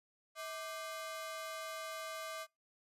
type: ring-modulated tone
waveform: sawtooth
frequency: 913 Hz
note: A#5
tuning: 36 cents flat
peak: -35 dBFS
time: 0.35-2.47 s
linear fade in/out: 50 ms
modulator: 270 Hz
effects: noise-tail reverb RT60 0.2 s tail -23 dB re dry + resampled to 32000 Hz